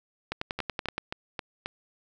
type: two click trains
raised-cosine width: 0.3 ms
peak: -14 / -16 dBFS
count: 8 / 5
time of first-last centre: 0.32-0.98 / 0.59-1.66 s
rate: 10.6 / 3.74 Hz
effects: none